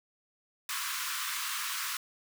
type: high-pass noise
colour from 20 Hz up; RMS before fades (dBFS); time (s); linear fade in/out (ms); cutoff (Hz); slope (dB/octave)
pink; -35; 0.69-1.97; 2; 1000; 96
effects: none